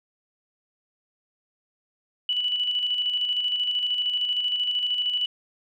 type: tone with tremolo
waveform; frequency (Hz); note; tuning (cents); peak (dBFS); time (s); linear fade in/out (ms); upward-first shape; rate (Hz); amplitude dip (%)
sine; 2960; F#7; 0; -21; 2.29-5.26; 2; square; 13; 40
effects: none